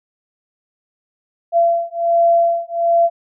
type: beating tone pair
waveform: sine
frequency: 679 / 680.3 Hz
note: F5 / F5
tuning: -49 / -46 cents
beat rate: 1.3 Hz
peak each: -15 dBFS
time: 1.52-3.1 s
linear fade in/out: 50 ms
effects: none